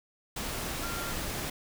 sine tone in noise, 1383 Hz, F6, 17 cents flat, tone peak -39 dBFS, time 0.83-1.12 s, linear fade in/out 5 ms, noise pink, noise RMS -35 dBFS, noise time 0.36-1.5 s, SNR -7 dB, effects none

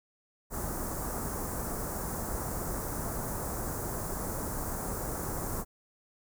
pink band-stop noise, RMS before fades -35 dBFS, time 0.5-5.65 s, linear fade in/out 50 ms, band 1400 to 6900 Hz, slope 24 dB/octave, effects none

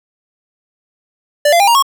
square tone with pitch steps, 587.3 / 686.4 / 802.3 / 937.7 / 1095.9 Hz, D5 / F5 / G5 / A#5 / C#6, 0 / -30 / +40 / +10 / -20 cents, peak -8 dBFS, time 1.45-1.825 s, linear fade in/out 5 ms, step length 75 ms, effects none

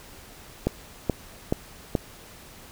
click train, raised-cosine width 2 ms, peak -8 dBFS, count 4, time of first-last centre 0.67-1.952 s, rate 2.34 Hz, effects pink hiss -47 dBFS RMS until 2.71 s

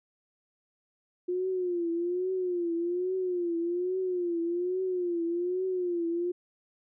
sine tone with vibrato, 354.8 Hz, F4, 27 cents sharp, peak -27 dBFS, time 1.28-6.32 s, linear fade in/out 10 ms, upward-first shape triangle, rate 1.2 Hz, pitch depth 110 cents each way, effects none

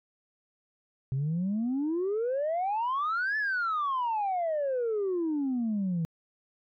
sine exponential two-way sweep, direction up then down, 128.3 to 1760 to 159.7 Hz, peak -25 dBFS, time 1.12-6.05 s, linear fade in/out 0 ms, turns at 3.37 s, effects tanh soft clip ceiling -24 dBFS

